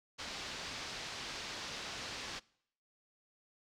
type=low-pass noise; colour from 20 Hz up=white; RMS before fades=-44 dBFS; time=0.18-2.4 s; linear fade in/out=20 ms; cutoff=5400 Hz; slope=24 dB/octave; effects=noise-tail reverb RT60 0.7 s tail -24 dB re dry